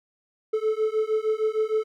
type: beating tone pair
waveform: triangle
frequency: 432.1 / 438.6 Hz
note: A4 / A4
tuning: -31 / -6 cents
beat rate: 6.5 Hz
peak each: -23 dBFS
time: 0.53-1.84 s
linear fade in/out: 10 ms
effects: none